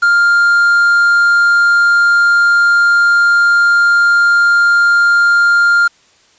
triangle tone with quantisation, 1400 Hz, F6, 4 cents sharp, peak -5 dBFS, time 0.02-5.88 s, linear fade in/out 10 ms, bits 5, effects white hiss -50 dBFS RMS until 6.38 s + resampled to 16000 Hz

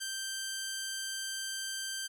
10% pulse tone, 1567 Hz, G6, 1 cent flat, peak -27 dBFS, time 0-2.08 s, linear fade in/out 20 ms, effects none

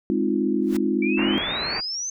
sine chord, F minor seventh, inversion first, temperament equal, 207.7 / 261.6 / 311.1 / 349.2 Hz, Ab3 / C4 / Eb4 / F4, 0 / 0 / 0 / 0 cents, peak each -25 dBFS, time 0.1-1.38 s, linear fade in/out 0 ms
pink noise with exponential growth, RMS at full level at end -32 dBFS, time 0.61-0.77 s, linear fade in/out 5 ms, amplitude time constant 34 ms
sine exponential sweep, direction up, 2300 to 6320 Hz, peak -26 dBFS, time 1.02-2.1 s, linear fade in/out 5 ms
white low-pass noise, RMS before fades -30 dBFS, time 1.17-1.81 s, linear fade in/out 20 ms, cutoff 2600 Hz, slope 96 dB/octave
effects none

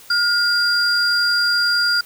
sine tone pair together, 1423 / 4786 Hz, F6 / D8, +32 / +32 cents, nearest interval octave + major sixth, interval 2100 cents, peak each -16 dBFS, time 0.1-2.01 s, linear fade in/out 5 ms, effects tanh soft clip ceiling -10 dBFS + white hiss -44 dBFS RMS until 2.05 s

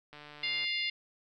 click train, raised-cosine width 0.3 ms, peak -33 dBFS, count 77, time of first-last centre 0.13-0.644 s, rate 148 Hz
harmonic tone, 701 Hz, F5, 6 cents sharp, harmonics 3 / 4 / 5 / 6 / 7, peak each -34 / -36 / -38 / -40 / -41 dBFS, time 0.43-0.9 s, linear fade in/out 5 ms
effects none

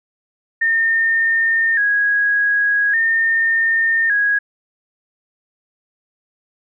sine tone with vibrato, 1735 Hz, A6, 25 cents flat, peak -13 dBFS, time 0.61-4.39 s, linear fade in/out 10 ms, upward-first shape square, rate 0.43 Hz, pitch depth 82 cents each way, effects none

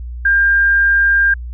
sine tone, 1600 Hz, G6, 35 cents sharp, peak -9 dBFS, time 0.25-1.34 s, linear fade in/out 5 ms, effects added 60 Hz sine -24 dBFS peak until 1.53 s

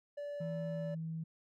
triangle tone, 579 Hz, D5, 25 cents flat, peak -37 dBFS, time 0.17-0.95 s, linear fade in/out 10 ms
sine tone with pitch glide, 164.7 to 161.87 Hz, E3 to E3, -1 to -31 cents, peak -37 dBFS, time 0.4-1.24 s, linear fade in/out 10 ms, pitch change -30 cents, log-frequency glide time 0.68-0.98 s
effects tanh soft clip ceiling -29 dBFS

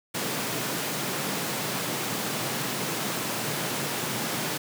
pink high-pass noise, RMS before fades -30 dBFS, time 0.14-4.58 s, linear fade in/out 10 ms, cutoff 120 Hz, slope 48 dB/octave, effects none

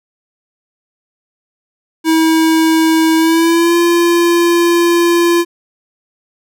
square tone with pitch glide, 321.9 to 343 Hz, E4 to F4, -41 to -31 cents, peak -9 dBFS, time 2.04-5.45 s, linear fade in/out 50 ms, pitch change +110 cents, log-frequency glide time 3.17-3.76 s, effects none

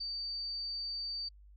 sine tone, 4610 Hz, D8, 33 cents flat, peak -36 dBFS, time 0-1.29 s, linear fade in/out 10 ms, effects added 50 Hz sine -54 dBFS peak until 1.56 s + AAC 48 kbps

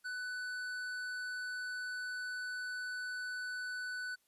sine tone with tanh clipping, 1494 Hz, F#6, 16 cents sharp, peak -40 dBFS, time 0.04-4.16 s, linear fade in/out 20 ms, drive 12 dB, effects white hiss -75 dBFS RMS until 4.27 s + resampled to 32000 Hz

